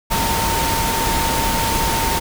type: tone in noise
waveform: sine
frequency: 911 Hz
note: A#5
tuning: 40 cents flat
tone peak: -21 dBFS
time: 0.1-2.2 s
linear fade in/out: 20 ms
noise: pink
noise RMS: -20 dBFS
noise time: 0.1-2.2 s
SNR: -4 dB
effects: none